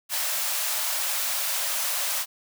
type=high-pass noise; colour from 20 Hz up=white; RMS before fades=-27 dBFS; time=0.09-2.26 s; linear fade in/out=50 ms; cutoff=540 Hz; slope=96 dB/octave; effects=none